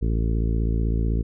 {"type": "harmonic tone", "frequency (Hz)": 55.9, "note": "A1", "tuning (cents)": 28, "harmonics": [1, 2, 3, 4, 5, 6, 7, 8], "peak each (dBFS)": [-21, -27, -31, -33, -35, -37, -38, -39], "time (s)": [0.01, 1.23], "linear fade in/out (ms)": 20, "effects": []}